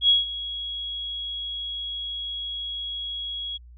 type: tone with ADSR envelope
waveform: sine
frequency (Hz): 3322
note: G#7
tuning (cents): 0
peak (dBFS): -13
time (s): 0.01-3.58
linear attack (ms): 79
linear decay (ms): 160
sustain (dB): -16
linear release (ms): 20
effects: added 60 Hz sine -44 dBFS peak until 3.77 s